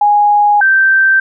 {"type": "tone pair in turn", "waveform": "sine", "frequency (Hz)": [827, 1561.2], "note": ["G#5", "G6"], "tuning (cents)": [-8, -8], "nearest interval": "major seventh", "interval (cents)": 1100, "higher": "second", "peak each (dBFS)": -6, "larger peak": "neither", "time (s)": [[0.01, 0.61], [0.61, 1.2]], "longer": "first", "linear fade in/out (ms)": 5, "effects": []}